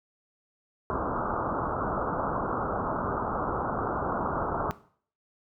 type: low-pass noise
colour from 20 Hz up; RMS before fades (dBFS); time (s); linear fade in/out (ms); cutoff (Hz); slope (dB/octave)
white; -30; 0.9-4.71; 0; 1400; 96
effects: noise-tail reverb RT60 0.5 s tail -17 dB re dry